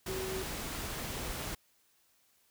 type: tone in noise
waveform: sine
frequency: 378.4 Hz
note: F#4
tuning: 39 cents sharp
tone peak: -37 dBFS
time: 0.08-0.43 s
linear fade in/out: 5 ms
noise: pink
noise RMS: -39 dBFS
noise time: 0.06-1.55 s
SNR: -1 dB
effects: white hiss -70 dBFS RMS until 2.5 s